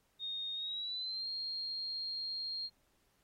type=tone with pitch glide; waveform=sine; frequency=3700 to 4226 Hz; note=A#7 to C8; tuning=-14 to +16 cents; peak=-37 dBFS; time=0.19-2.7 s; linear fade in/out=50 ms; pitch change=+230 cents; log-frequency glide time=0.54-1.28 s; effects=pink hiss -75 dBFS RMS until 3.23 s + AAC 48 kbps